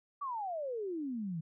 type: exponential sweep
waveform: sine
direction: down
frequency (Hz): 1174.7 to 154.2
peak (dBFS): -35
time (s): 0.21-1.41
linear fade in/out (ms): 10
effects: none